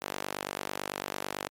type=tone with high-pass filter; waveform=sawtooth; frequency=49 Hz; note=G1; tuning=in tune; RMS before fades=-37 dBFS; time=0.01-1.49 s; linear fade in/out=20 ms; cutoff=490 Hz; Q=0.66; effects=MP3 96 kbps